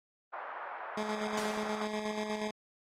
pink band-pass noise, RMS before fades -42 dBFS, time 0.32-1.87 s, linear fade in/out 20 ms, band 660 to 1600 Hz, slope 24 dB/octave
15% pulse tone with tremolo, 213 Hz, G#3, 44 cents sharp, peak -26 dBFS, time 0.97-2.51 s, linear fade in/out 5 ms, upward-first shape square, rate 8.3 Hz, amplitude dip 40%
white noise with exponential decay, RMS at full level -36 dBFS, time 1.37-2.02 s, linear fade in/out 5 ms, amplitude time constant 140 ms
effects low-pass 7000 Hz 12 dB/octave + AAC 48 kbps

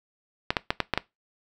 clicks, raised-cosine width 0.3 ms, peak -6 dBFS, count 6, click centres 0.505 / 0.568 / 0.705 / 0.803 / 0.937 / 0.976 s, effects noise-tail reverb RT60 0.2 s tail -20 dB re dry

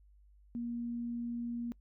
sine tone, 236.9 Hz, A#3, 28 cents sharp, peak -35 dBFS, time 0.55-1.72 s, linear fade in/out 0 ms, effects noise-tail reverb RT60 0.1 s tail -24 dB re dry + added 50 Hz sine -59 dBFS peak until 1.8 s

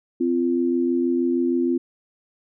sine tone pair together, 258 / 344.4 Hz, C4 / F4, -24 / -24 cents, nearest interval perfect fourth, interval 500 cents, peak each -21 dBFS, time 0.2-1.78 s, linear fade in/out 10 ms, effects none

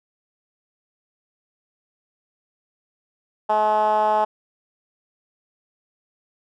10% pulse tone with band-pass filter, 213.7 Hz, G#3, 50 cents sharp, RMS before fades -19 dBFS, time 3.49-4.25 s, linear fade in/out 10 ms, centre 790 Hz, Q 4.5, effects none

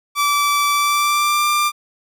sawtooth tone with pitch glide, 1159 to 1189.5 Hz, D6 to D6, -23 to +22 cents, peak -11 dBFS, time 0.15-1.72 s, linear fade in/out 50 ms, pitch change +45 cents, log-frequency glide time 0.72-1.48 s, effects none

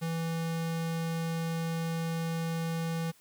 square tone, 164.81 Hz, E3, in tune, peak -31 dBFS, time 0.01-3.12 s, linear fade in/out 20 ms, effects white hiss -62 dBFS RMS until 3.2 s

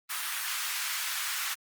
pink high-pass noise, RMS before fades -33 dBFS, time 0.09-1.55 s, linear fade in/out 20 ms, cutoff 1200 Hz, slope 24 dB/octave, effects Opus 32 kbps

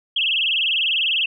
sine tone with vibrato, 2949 Hz, F#7, 6 cents flat, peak -17 dBFS, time 0.16-1.26 s, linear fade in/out 5 ms, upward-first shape sine, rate 20 Hz, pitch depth 210 cents each way, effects none

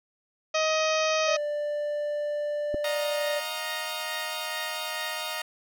harmonic tone, 629 Hz, D#5, 19 cents sharp, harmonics 1 / 2 / 3 / 4 / 5 / 6 / 7 / 8 / 9 / 10, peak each -25 / -30 / -35 / -31 / -36 / -38 / -40 / -38 / -38 / -40 dBFS, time 0.54-1.37 s, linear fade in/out 10 ms
triangle tone, 590 Hz, D5, 8 cents sharp, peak -25 dBFS, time 1.27-3.4 s, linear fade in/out 10 ms
clicks, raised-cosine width 2 ms, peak -20 dBFS, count 2, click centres 2.743 / 2.746 s
10% pulse chord, Eb suspended second, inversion none, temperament equal with one note detuned, 622.3 / 713.5 / 932.3 Hz, Eb5 / F5 / Bb5, 0 / +37 / 0 cents, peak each -26 / -28 / -26 dBFS, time 2.84-5.42 s, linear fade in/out 5 ms
effects none

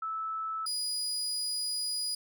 sine / 30% pulse tone pair in turn, 1310 / 4920 Hz, E6 / D#8, -11 / -20 cents, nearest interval octave + major seventh, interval 2291 cents, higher second, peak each -32 / -28 dBFS, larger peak second, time 0.02-0.66 / 0.66-2.15 s, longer second, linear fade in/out 5 ms, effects none

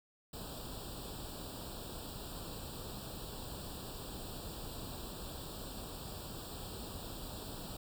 pink noise with comb filter, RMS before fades -45 dBFS, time 0.33-7.77 s, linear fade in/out 5 ms, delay 0.24 ms, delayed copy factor +1, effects none

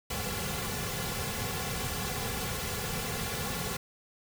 pink noise with comb filter, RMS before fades -34 dBFS, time 0.1-3.77 s, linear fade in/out 5 ms, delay 3.2 ms, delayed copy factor -0.85, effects none

